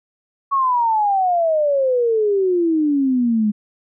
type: exponential sweep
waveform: sine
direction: down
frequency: 1120 to 206.2 Hz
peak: -14 dBFS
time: 0.51-3.52 s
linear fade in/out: 20 ms
effects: none